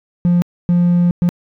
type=tone bursts at uneven times; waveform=triangle; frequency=175 Hz; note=F3; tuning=4 cents sharp; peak=-7 dBFS; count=3; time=0.25-0.42 / 0.69-1.11 / 1.22-1.29 s; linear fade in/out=0 ms; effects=tanh soft clip ceiling -4 dBFS